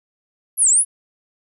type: linear two-way sweep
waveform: sine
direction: down then up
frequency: 11650 to 7040 to 10820 Hz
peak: -11 dBFS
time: 0.57-0.85 s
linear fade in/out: 50 ms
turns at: 0.69 s
effects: none